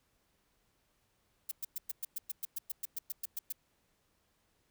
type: noise bursts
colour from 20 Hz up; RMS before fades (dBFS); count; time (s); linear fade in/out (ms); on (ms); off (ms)
violet; -37; 16; 1.49-3.524; 5; 24; 110
effects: pink hiss -75 dBFS RMS until 4.7 s